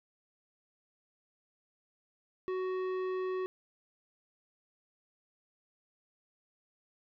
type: tone with tanh clipping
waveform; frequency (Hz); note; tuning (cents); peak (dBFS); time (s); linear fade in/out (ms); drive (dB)
sine; 372.1; F#4; +10; -34; 2.48-3.46; 0; 13
effects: none